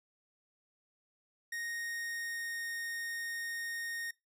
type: tone with pitch glide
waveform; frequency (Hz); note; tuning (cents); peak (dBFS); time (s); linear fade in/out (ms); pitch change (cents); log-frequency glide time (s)
45% pulse; 1863 to 1852.3; A#6 to A#6; -2 to -12; -37; 1.52-4.11; 5; -10; 1.67-2.65
effects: noise-tail reverb RT60 0.2 s tail -22 dB re dry